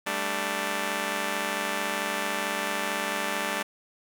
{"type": "chord", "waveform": "5% pulse", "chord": "G suspended second", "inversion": "none", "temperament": "just", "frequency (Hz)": [196, 220.5, 294], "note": ["G3", "A3", "D4"], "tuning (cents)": [0, 4, 2], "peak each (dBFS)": -22, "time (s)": [0.06, 3.63], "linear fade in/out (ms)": 10, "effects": []}